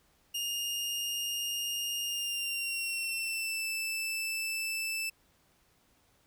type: tone with pitch glide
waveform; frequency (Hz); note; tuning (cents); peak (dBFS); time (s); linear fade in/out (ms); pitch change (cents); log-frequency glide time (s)
sawtooth; 2832 to 2642; F7 to E7; +23 to +3; -29; 0.34-5.1; 10; -120; 2.04-3.66
effects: pink hiss -68 dBFS RMS until 6.26 s

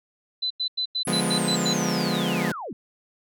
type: tone bursts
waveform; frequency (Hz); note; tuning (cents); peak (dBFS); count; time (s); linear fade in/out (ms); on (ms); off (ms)
sine; 4016; B7; +28; -23; 8; 0.42-1.737; 10; 85; 91
type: linear sweep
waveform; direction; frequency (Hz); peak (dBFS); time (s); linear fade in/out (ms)
sine; down; 10960 to 158.7; -31; 1.05-2.73; 2
type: chord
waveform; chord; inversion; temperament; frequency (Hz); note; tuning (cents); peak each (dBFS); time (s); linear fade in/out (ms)
sawtooth; D diminished seventh; none; equal with one note detuned; 146.83 / 175.83 / 207.7 / 246.9; D3 / F3 / Ab3 / Cb4; 0 / +12 / 0 / 0; -28 / -23 / -24 / -25; 1.07-2.52; 5
effects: none

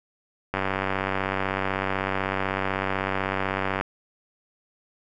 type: click train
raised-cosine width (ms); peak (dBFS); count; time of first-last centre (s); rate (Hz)
0.5; -10; 315; 0.54-3.811; 96
effects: none

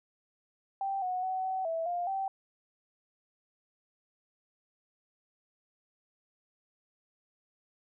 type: tone with pitch steps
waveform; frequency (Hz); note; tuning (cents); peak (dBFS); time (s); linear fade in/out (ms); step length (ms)
sine; 782 / 734 / 751 / 756 / 656 / 703 / 775; G5 / F#5 / F#5 / F#5 / E5 / F5 / G5; -4 / -14 / +26 / +37 / -9 / +11 / -20; -30; 0.81-2.28; 2; 210
effects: none

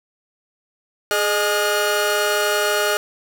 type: tone cluster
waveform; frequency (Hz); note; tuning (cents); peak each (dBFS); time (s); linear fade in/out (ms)
sawtooth; 418.7 / 612 / 1431; G#4 / D#5 / F6; +14 / -29 / +42; -18; 1.11-2.97; 0
effects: none

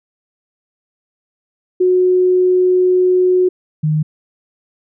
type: tone pair in turn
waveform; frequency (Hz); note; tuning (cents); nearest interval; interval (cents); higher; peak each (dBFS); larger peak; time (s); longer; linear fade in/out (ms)
sine; 365.8 / 153.8; F#4 / D#3; -20 / -20; octave + minor third; 1500; first; -9 / -12; first; 1.8-3.49 / 3.83-4.03; first; 10
effects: none

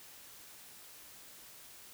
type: silence
effects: white hiss -54 dBFS RMS until 1.93 s

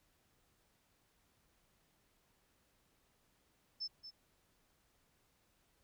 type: tone with echo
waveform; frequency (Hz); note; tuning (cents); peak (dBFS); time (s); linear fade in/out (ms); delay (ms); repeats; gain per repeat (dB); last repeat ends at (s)
sine; 5274; E8; 0; -38; 3.8-3.88; 20; 230; 1; -10; 4.11
effects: pink hiss -75 dBFS RMS until 5.83 s

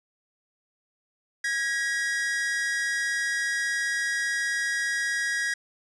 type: tone pair together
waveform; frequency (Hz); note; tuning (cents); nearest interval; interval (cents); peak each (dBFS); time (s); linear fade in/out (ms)
45% pulse; 1647.5 / 1909; G#6 / A#6; -14 / +41; minor third; 255; -28 / -28; 1.44-5.54; 5
effects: resampled to 22050 Hz

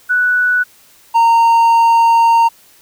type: tone pair in turn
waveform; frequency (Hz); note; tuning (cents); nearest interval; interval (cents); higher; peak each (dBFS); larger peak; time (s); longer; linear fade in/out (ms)
sine / triangle; 1480 / 922.2; F#6 / A#5; 0 / -19; minor sixth; 819; first; -10 / -5; second; 0.09-0.64 / 1.14-2.49; second; 20
effects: white hiss -47 dBFS RMS until 2.81 s

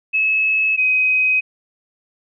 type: tone pair in turn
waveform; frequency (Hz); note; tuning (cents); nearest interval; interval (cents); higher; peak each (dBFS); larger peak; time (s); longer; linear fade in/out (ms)
sine; 2586 / 2521; E7 / D#7; -34 / +22; unison; 44; first; -14 / -13; second; 0.13-0.77 / 0.77-1.41; neither; 20
effects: none

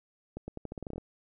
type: accelerating click train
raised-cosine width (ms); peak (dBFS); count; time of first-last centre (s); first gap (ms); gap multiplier
2; -25; 12; 0.37-0.981; 110; 0.85
effects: none

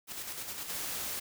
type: noise with tremolo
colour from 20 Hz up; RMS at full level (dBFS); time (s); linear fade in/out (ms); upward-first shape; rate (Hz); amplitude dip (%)
white; -39; 0.07-0.73; 50; square; 9.8; 40
type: noise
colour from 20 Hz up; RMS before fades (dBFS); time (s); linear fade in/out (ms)
white; -37; 0.69-1.2; 10
effects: none

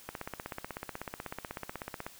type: click train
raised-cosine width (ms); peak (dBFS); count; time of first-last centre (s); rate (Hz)
0.5; -22; 33; 0.09-2.065; 16.2
effects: white hiss -54 dBFS RMS until 2.19 s

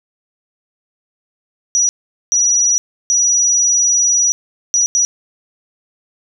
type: tone bursts at uneven times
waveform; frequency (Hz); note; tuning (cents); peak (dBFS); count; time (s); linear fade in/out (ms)
sine; 5840; F#8; -24; -10; 5; 1.75-1.89 / 2.32-2.78 / 3.1-4.32 / 4.74-4.86 / 4.95-5.05; 0
effects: none

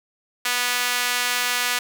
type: tone with high-pass filter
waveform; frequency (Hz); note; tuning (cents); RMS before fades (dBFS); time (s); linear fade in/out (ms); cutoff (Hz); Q
sawtooth; 245.6; B3; -9; -23; 0.45-1.79; 5; 1700; 0.87
effects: none

